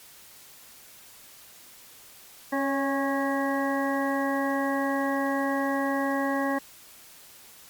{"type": "harmonic tone with a mistuned harmonic", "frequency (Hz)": 274.2, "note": "C#4", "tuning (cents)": -19, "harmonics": [1, 2, 3, 4, 6, 7], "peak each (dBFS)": [-27, -30, -32, -33, -35, -35], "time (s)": [2.52, 6.59], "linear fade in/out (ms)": 10, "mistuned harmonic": 2, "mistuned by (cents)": 25, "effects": ["white hiss -50 dBFS RMS until 7.69 s", "MP3 96 kbps"]}